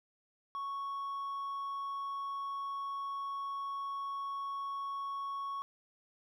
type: tone with hard clipping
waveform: sine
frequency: 1108.7 Hz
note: C#6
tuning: in tune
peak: -37 dBFS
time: 0.55-5.62 s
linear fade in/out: 0 ms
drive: 2 dB
effects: none